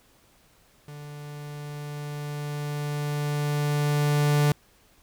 45% pulse tone with level ramp, 146.83 Hz, D3, in tune, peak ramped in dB -39 to -18 dBFS, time 0.88-4.52 s, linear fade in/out 2 ms, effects pink hiss -60 dBFS RMS until 5.02 s

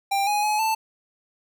square tone with pitch steps, 792 / 831 / 847 / 883 Hz, G5 / G#5 / G#5 / A5, +18 / +1 / +34 / +6 cents, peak -21 dBFS, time 0.11-0.75 s, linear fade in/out 10 ms, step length 160 ms, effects none

